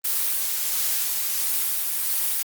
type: noise with tremolo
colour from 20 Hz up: blue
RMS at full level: -23 dBFS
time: 0.04-2.43 s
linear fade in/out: 10 ms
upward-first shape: sine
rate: 1.5 Hz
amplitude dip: 25%
effects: Opus 32 kbps